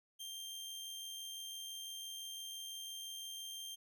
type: tone with amplitude modulation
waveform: sawtooth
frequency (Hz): 3173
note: G7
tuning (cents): +20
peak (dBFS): -40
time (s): 0.19-3.76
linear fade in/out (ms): 20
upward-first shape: sine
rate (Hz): 85.9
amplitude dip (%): 30
effects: none